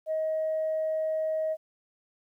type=tone; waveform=sine; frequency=631 Hz; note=D#5; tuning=24 cents sharp; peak=-25 dBFS; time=0.06-1.57 s; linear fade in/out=50 ms; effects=tanh soft clip ceiling -22 dBFS + 11-bit